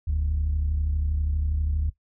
sine tone pair together, 42.65 / 75.1 Hz, F1 / D2, -40 / +39 cents, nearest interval minor seventh, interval 979 cents, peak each -26 / -22 dBFS, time 0.07-1.9 s, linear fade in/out 10 ms, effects noise-tail reverb RT60 0.1 s tail -17 dB re dry + tanh soft clip ceiling -18 dBFS

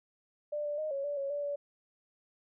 sine tone with pitch steps, 593 / 587 / 618 / 553 / 579 / 553 / 579 / 574 Hz, D5 / D5 / D#5 / C#5 / D5 / C#5 / D5 / D5, +17 / -1 / -12 / -4 / -25 / -4 / -25 / -40 cents, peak -32 dBFS, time 0.52-1.56 s, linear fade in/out 10 ms, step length 130 ms, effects none

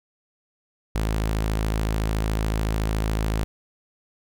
sawtooth tone, 53.8 Hz, A1, 38 cents flat, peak -18 dBFS, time 0.95-3.44 s, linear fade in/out 0 ms, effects none

